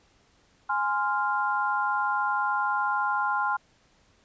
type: chord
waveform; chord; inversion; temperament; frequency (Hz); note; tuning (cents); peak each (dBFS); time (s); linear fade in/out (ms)
sine; F minor; first; equal with one note detuned; 830.6 / 1040.5 / 1396.9; Ab5 / C6 / F6; 0 / -10 / 0; -28; 0.69-3.57; 10
effects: pink hiss -63 dBFS RMS until 4.24 s + resampled to 16000 Hz